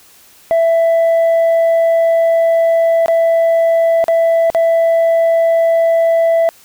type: tone with dropouts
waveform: sine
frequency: 663 Hz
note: E5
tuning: 10 cents sharp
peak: -6 dBFS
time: 0.51-6.49 s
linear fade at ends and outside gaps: 0 ms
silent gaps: 3.06-3.082 / 4.041-4.082 / 4.501-4.548 s
effects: tanh soft clip ceiling -8 dBFS + white hiss -45 dBFS RMS until 6.64 s